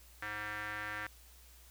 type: tone with band-pass filter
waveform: square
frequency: 105.3 Hz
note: G#2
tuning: 24 cents sharp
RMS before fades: -41 dBFS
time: 0.22-1.07 s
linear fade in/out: 5 ms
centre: 1700 Hz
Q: 3.7
effects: added 60 Hz sine -58 dBFS peak until 1.7 s + white hiss -61 dBFS RMS until 1.7 s